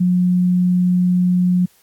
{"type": "tone", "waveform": "sine", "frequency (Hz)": 180, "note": "F#3", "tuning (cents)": -47, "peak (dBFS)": -12, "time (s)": [0, 1.66], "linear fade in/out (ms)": 10, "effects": ["white hiss -55 dBFS RMS until 1.82 s", "AAC 64 kbps"]}